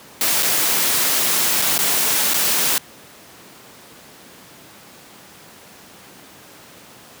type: noise with dropouts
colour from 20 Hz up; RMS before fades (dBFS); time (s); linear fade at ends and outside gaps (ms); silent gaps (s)
white; -18; 0.21-2.78; 1; 0.425-0.429 / 1.617-1.621 / 1.779-1.789 / 2.336-2.342
effects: pink hiss -43 dBFS RMS until 7.2 s + high-pass 150 Hz 12 dB/octave